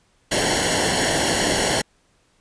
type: noise with comb filter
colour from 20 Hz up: pink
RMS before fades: -20 dBFS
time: 0.31-1.82 s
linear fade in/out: 10 ms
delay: 0.81 ms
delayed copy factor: -0.8
effects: pink hiss -62 dBFS RMS until 2.4 s + resampled to 22050 Hz